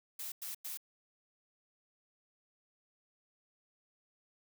blue noise bursts, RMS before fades -42 dBFS, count 3, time 0.19-0.774 s, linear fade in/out 5 ms, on 130 ms, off 97 ms, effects none

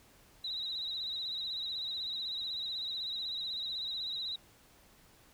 sine tone with vibrato, 3888 Hz, B7, 28 cents flat, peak -35 dBFS, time 0.44-4.36 s, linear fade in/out 5 ms, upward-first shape sine, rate 16 Hz, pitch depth 63 cents each way, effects pink hiss -62 dBFS RMS until 5.33 s

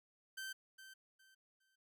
sawtooth tone with echo, 1551 Hz, G6, 19 cents flat, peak -40 dBFS, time 0.37-0.53 s, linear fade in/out 10 ms, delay 410 ms, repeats 3, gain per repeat -11 dB, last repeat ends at 1.76 s, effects none

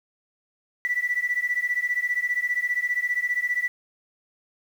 sine beating tone pair, 1957 / 1972 Hz, B6 / B6, -16 / -3 cents, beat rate 15 Hz, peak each -25 dBFS, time 0.85-3.68 s, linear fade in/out 0 ms, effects tanh soft clip ceiling -15 dBFS + 8-bit

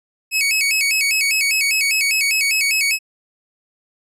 sawtooth tone with vibrato, 2400 Hz, D7, 37 cents sharp, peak -12 dBFS, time 0.31-2.99 s, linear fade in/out 50 ms, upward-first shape square, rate 5 Hz, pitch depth 120 cents each way, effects resampled to 32000 Hz

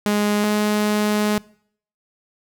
sawtooth tone pair in turn, 207.7 / 210.1 Hz, G#3 / G#3, 0 / +20 cents, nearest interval unison, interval 20 cents, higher second, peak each -13 dBFS, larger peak neither, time 0.06-0.44 / 0.44-1.38 s, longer second, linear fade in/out 0 ms, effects noise-tail reverb RT60 0.6 s tail -23 dB re dry

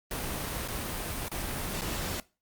pink noise with dropouts, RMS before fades -34 dBFS, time 0.11-2.2 s, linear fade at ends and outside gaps 1 ms, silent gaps 0.678-0.684 / 1.284-1.316 / 1.811-1.818 s, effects noise-tail reverb RT60 0.3 s tail -20 dB re dry + Opus 32 kbps

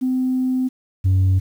sine tone pair in turn, 256.7 / 94.18 Hz, C4 / F#2, -33 / +31 cents, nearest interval octave + perfect fourth, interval 1736 cents, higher first, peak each -16 / -10 dBFS, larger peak second, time 0.01-0.69 / 1.04-1.4 s, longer first, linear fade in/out 20 ms, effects tanh soft clip ceiling -12 dBFS + 8-bit

